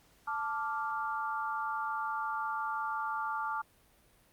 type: chord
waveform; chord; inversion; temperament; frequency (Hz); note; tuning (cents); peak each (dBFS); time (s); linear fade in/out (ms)
sine; D minor; second; equal with one note detuned; 880 / 1171.3 / 1396.9; A5 / D6 / F6; 0 / -5 / 0; -36 / -36 / -38; 0.27-3.62; 10
effects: pink hiss -65 dBFS RMS until 4.32 s + Opus 48 kbps